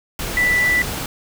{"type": "tone in noise", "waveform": "sine", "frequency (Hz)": 1975.5, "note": "B6", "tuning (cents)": 0, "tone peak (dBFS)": -14, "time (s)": [0.37, 0.82], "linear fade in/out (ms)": 2, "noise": "pink", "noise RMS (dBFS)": -26, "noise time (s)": [0.19, 1.06], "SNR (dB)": 9, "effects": []}